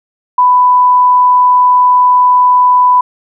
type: tone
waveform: sine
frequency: 995 Hz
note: B5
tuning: 13 cents sharp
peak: -4 dBFS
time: 0.38-3.01 s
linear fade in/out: 5 ms
effects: none